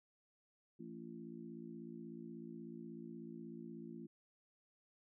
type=harmonic tone with a mistuned harmonic; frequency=56.4 Hz; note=A1; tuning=44 cents sharp; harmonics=3 / 4 / 5 / 6; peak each=-54 / -51 / -56 / -53 dBFS; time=0.79-4.07 s; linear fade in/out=10 ms; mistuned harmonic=6; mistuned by=+18 cents; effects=none